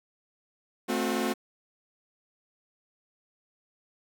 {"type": "chord", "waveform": "sawtooth", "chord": "F# diminished", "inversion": "first", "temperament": "equal with one note detuned", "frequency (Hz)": [220, 261.6, 362.2], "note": ["A3", "C4", "F#4"], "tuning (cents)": [0, 0, -37], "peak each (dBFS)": -27, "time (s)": [0.88, 1.34], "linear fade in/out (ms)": 20, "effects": ["9-bit"]}